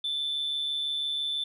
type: tone with amplitude modulation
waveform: sine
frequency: 3520 Hz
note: A7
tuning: in tune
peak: -24 dBFS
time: 0.04-1.44 s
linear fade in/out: 5 ms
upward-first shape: sine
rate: 146 Hz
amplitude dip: 50%
effects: tanh soft clip ceiling -24 dBFS